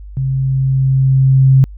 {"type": "tone with level ramp", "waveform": "sine", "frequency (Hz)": 133.3, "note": "C3", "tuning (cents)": 33, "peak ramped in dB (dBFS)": [-14, -4], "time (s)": [0.17, 1.64], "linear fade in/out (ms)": 0, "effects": ["added 50 Hz sine -29 dBFS peak until 1.77 s"]}